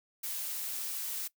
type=noise; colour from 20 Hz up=blue; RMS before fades=-37 dBFS; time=0.23-1.28 s; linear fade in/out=10 ms; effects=noise-tail reverb RT60 0.1 s tail -20 dB re dry